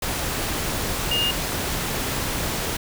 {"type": "tone in noise", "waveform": "sine", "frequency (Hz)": 2835, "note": "F7", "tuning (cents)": 25, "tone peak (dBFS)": -20, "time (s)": [1.11, 1.31], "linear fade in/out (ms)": 5, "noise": "pink", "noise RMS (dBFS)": -26, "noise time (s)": [0.02, 2.77], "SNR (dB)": 3, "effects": []}